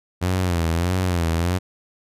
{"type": "tone with vibrato", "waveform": "sawtooth", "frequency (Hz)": 87.31, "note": "F2", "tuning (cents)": 0, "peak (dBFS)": -15, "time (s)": [0.21, 1.59], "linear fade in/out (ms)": 20, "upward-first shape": "sine", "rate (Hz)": 1.6, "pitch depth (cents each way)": 110, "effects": ["resampled to 32000 Hz"]}